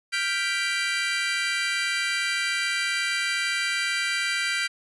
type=chord; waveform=30% pulse; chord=G dominant seventh; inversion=third; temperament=equal; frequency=1396.9 / 1568 / 1975.5 / 2349 Hz; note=F6 / G6 / B6 / D7; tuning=0 / 0 / 0 / 0 cents; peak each=-29 / -27 / -27 / -26 dBFS; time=0.12-4.68 s; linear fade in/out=20 ms; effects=resampled to 24000 Hz